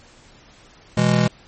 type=chord; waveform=square; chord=E major; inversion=second; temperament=just; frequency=123.61 / 164.81 / 206 Hz; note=B2 / E3 / G#3; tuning=+2 / 0 / -14 cents; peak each=-20 dBFS; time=0.97-1.28 s; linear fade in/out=5 ms; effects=pink hiss -49 dBFS RMS until 1.47 s + MP3 32 kbps